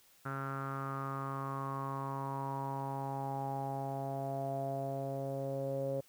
sawtooth tone with low-pass filter sweep, 136.4 Hz, C#3, 28 cents flat, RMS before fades -38 dBFS, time 0.25-6.01 s, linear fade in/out 10 ms, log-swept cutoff 1400 to 540 Hz, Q 7.9, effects white hiss -65 dBFS RMS until 6.08 s

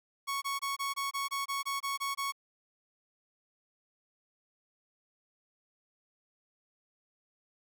sawtooth tone bursts, 1108.7 Hz, C#6, in tune, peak -28 dBFS, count 12, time 0.27-2.323 s, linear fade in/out 20 ms, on 150 ms, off 23 ms, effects none

